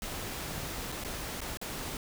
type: noise with dropouts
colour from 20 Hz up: pink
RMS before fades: -38 dBFS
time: 0.02-1.97 s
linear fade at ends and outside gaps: 1 ms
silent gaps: 0.919-0.923 / 1.039-1.047 / 1.406-1.415 / 1.572-1.614 s
effects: none